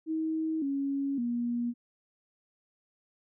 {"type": "tone with pitch steps", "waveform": "sine", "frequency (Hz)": [318.1, 277.2, 238.9], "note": ["D#4", "C#4", "A#3"], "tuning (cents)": [38, 0, 43], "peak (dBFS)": -28, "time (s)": [0.06, 1.74], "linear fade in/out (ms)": 50, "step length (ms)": 560, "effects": []}